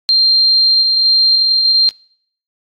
sine tone, 4177 Hz, C8, 4 cents flat, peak -8 dBFS, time 0.09-1.89 s, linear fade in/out 0 ms, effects noise-tail reverb RT60 0.6 s tail -24 dB re dry + AAC 48 kbps

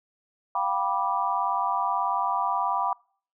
sine chord, G dominant seventh, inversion third, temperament just, 705.6 / 784 / 980 / 1176 Hz, F5 / G5 / B5 / D6, +18 / 0 / -14 / +2 cents, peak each -32 / -29 / -27 / -29 dBFS, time 0.55-2.93 s, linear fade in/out 2 ms, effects noise-tail reverb RT60 0.5 s tail -26 dB re dry

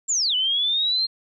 sine linear two-way sweep, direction down then up, 7510 to 2952 to 4222 Hz, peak -19 dBFS, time 0.08-1.07 s, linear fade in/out 20 ms, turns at 0.35 s, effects none

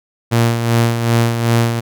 sawtooth tone with tremolo, 116.7 Hz, A#2, 2 cents sharp, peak -6 dBFS, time 0.31-1.81 s, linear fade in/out 20 ms, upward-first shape sine, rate 2.6 Hz, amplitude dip 55%, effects none

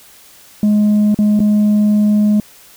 sine tone with dropouts, 209.5 Hz, G#3, 15 cents sharp, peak -6 dBFS, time 0.63-2.4 s, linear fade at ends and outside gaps 2 ms, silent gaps 1.145-1.188 / 1.394-1.402 s, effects tanh soft clip ceiling -8 dBFS + white hiss -43 dBFS RMS until 2.76 s

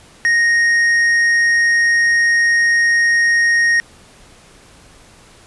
sine tone with tanh clipping, 1864.7 Hz, A#6, in tune, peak -12 dBFS, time 0.25-3.8 s, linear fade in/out 0 ms, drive 7 dB, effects pink hiss -45 dBFS RMS until 5.46 s + resampled to 24000 Hz

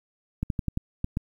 clicks, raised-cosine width 5 ms, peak -14 dBFS, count 7, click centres 0.43 / 0.502 / 0.592 / 0.683 / 0.774 / 1.044 / 1.171 s, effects 9-bit

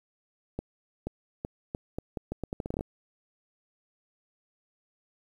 accelerating click train, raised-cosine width 2 ms, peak -19 dBFS, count 16, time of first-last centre 0.59-2.809 s, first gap 480 ms, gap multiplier 0.79, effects 9-bit

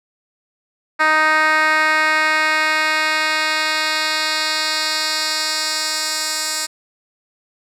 10% pulse tone with band-pass filter sweep, 311.1 Hz, D#4, in tune, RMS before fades -18 dBFS, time 0.99-6.67 s, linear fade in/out 20 ms, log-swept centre 1600 to 6900 Hz, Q 1.4, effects none

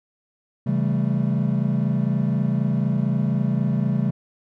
triangle chord, A dominant seventh, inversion first, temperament equal with one note detuned, 135.74 / 164.81 / 196 / 220 Hz, C#3 / E3 / G3 / A3, -36 / 0 / 0 / 0 cents, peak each -21 / -24 / -22 / -24 dBFS, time 0.66-4.11 s, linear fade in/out 10 ms, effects none

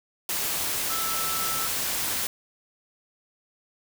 sine tone in noise, 1318.5 Hz, E6, in tune, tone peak -32 dBFS, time 0.9-1.67 s, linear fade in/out 2 ms, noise white, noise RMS -28 dBFS, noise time 0.29-2.27 s, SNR -7 dB, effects none

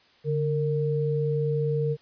sine tone pair together, 144.89 / 460 Hz, D3 / A#4, -23 / -23 cents, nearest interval octave + minor sixth, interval 2000 cents, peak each -25 / -26 dBFS, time 0.24-1.97 s, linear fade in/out 50 ms, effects white hiss -59 dBFS RMS until 2.01 s + resampled to 11025 Hz

